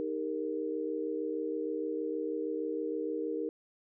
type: chord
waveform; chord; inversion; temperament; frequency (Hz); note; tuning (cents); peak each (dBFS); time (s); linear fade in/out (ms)
sine; Eb major; none; equal with one note detuned; 311.1 / 399.8 / 466.2; Eb4 / G4 / Bb4; 0 / +34 / 0; -36 / -38 / -35; 0-3.49; 0
effects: none